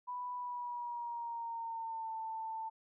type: tone with pitch glide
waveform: sine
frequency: 987.8 to 890.3 Hz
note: B5 to A5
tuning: 0 to +20 cents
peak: -38 dBFS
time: 0.07-2.7 s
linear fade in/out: 20 ms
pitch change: -180 cents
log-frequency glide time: 0.35-2.14 s
effects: none